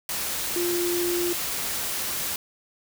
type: tone in noise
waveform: sine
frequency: 349.2 Hz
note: F4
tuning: in tune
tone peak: -24 dBFS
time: 0.56-1.33 s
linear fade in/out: 2 ms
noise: white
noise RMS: -29 dBFS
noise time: 0.09-2.36 s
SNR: +2 dB
effects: none